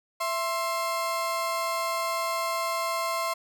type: tone pair together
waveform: 35% pulse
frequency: 665.2 / 1056 Hz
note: E5 / C6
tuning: +16 / +16 cents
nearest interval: minor sixth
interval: 800 cents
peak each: -29 / -27 dBFS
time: 0.2-3.34 s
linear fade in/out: 10 ms
effects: none